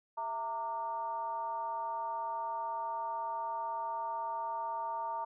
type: tone with frequency modulation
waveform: sine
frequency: 918 Hz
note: A#5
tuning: 27 cents flat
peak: -34 dBFS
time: 0.17-5.25 s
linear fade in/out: 10 ms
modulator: 258 Hz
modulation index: 0.68
effects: none

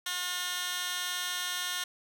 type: tone with high-pass filter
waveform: 15% pulse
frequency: 358.8 Hz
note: F4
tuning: 47 cents sharp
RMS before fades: -34 dBFS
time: 0.06-1.84 s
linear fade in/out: 5 ms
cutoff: 2300 Hz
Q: 1.3
effects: none

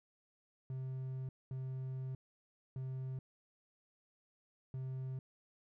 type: tone bursts at uneven times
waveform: triangle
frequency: 130.81 Hz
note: C3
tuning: in tune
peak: -37 dBFS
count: 4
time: 0.7-1.29 / 1.51-2.15 / 2.76-3.19 / 4.74-5.19 s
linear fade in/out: 2 ms
effects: none

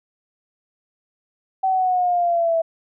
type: linear sweep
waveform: sine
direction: down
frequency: 766 to 653 Hz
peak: -16 dBFS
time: 1.63-2.62 s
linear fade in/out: 10 ms
effects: none

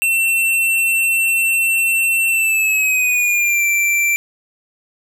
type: tone with pitch glide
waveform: square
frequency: 2698 to 2349 Hz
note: E7 to D7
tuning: +40 to 0 cents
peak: -14 dBFS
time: 0.02-4.16 s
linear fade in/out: 0 ms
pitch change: -240 cents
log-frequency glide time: 2.29-3.64 s
effects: none

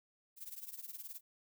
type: noise with tremolo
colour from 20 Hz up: violet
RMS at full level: -44 dBFS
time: 0.36-1.21 s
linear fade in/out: 50 ms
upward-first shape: triangle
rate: 19 Hz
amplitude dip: 90%
effects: none

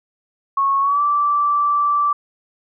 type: tone with pitch glide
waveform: sine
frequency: 1100 to 1165.4 Hz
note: C#6 to D6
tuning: -14 to -14 cents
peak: -14 dBFS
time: 0.57-2.13 s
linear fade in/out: 5 ms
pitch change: +100 cents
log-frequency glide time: 0.81-1.01 s
effects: none

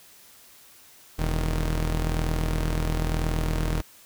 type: tone pair together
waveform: sawtooth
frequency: 40.99 / 155.56 Hz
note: E1 / D#3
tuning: -9 / 0 cents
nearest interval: octave + major seventh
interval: 2309 cents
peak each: -20 / -27 dBFS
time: 1.18-3.82 s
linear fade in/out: 20 ms
effects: white hiss -52 dBFS RMS until 4.05 s

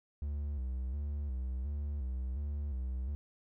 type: tone with vibrato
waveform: triangle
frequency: 68 Hz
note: C#2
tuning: 33 cents flat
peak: -32 dBFS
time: 0.22-3.15 s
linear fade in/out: 0 ms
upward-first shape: square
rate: 1.4 Hz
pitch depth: 110 cents each way
effects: none

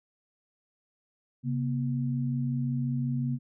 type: tone pair together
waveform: sine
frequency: 135 / 240.5 Hz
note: C#3 / B3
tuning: -45 / -46 cents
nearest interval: minor seventh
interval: 999 cents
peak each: -28 / -31 dBFS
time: 1.43-3.39 s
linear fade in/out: 50 ms
effects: none

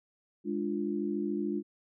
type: chord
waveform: sine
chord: D diminished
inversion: second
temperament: equal with one note detuned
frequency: 207.7 / 295.7 / 349.2 Hz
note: Ab3 / D4 / F4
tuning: 0 / +12 / 0 cents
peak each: -34 dBFS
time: 0.44-1.63 s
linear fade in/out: 50 ms
effects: none

